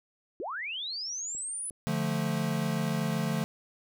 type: linear sweep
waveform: sine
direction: up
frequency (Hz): 293.9 to 10190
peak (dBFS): -33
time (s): 0.4-1.7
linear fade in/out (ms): 0
type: clicks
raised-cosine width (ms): 2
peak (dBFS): -38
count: 2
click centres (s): 1.35 / 1.708
type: chord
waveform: square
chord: D minor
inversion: none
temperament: equal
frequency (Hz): 146.83 / 174.61 / 220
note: D3 / F3 / A3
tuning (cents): 0 / 0 / 0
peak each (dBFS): -33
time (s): 1.87-3.44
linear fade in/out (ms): 0
effects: none